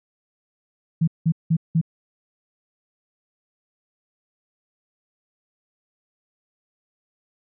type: tone bursts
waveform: sine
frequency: 162.8 Hz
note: E3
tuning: 21 cents flat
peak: -15 dBFS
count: 4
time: 1.01-1.814 s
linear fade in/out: 10 ms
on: 66 ms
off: 180 ms
effects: none